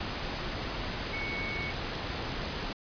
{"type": "tone in noise", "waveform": "sine", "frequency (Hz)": 2221, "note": "C#7", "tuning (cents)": 3, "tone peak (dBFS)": -35, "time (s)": [1.13, 1.71], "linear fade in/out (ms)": 5, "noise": "pink", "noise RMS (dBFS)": -35, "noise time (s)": [0, 2.73], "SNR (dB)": -3, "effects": ["resampled to 11025 Hz"]}